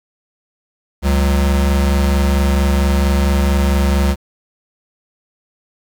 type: tone pair together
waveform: square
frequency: 70.3 / 186.49 Hz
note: C#2 / F#3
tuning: +25 / +14 cents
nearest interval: octave + perfect fourth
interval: 1689 cents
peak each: -13 / -20 dBFS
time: 1.02-4.16 s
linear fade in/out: 50 ms
effects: 8-bit